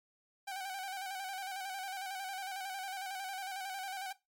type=tone with vibrato; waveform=sawtooth; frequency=768 Hz; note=G5; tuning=36 cents flat; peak=-35 dBFS; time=0.47-4.13 s; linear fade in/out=10 ms; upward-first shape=square; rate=11 Hz; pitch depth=50 cents each way; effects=noise-tail reverb RT60 0.2 s tail -17 dB re dry + MP3 96 kbps